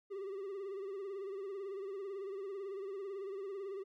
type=tone with vibrato; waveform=triangle; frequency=392 Hz; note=G4; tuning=in tune; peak=-38 dBFS; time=0.1-3.84 s; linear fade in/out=20 ms; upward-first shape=sine; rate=18 Hz; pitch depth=70 cents each way; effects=none